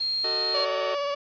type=tone; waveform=sine; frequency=4224 Hz; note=C8; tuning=16 cents sharp; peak=-24 dBFS; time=0-0.65 s; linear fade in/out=10 ms
type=chord; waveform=sawtooth; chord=D# diminished; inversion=first; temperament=just; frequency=373.4 / 448 / 622.3 Hz; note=F#4 / A4 / D#5; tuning=+16 / +31 / 0 cents; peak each=-31 dBFS; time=0.24-0.95 s; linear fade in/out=5 ms
type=tone with vibrato; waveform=30% pulse; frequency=570 Hz; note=C#5; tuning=48 cents sharp; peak=-23 dBFS; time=0.54-1.15 s; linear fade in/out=10 ms; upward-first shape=sine; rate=17 Hz; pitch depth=24 cents each way
effects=resampled to 11025 Hz + 8-bit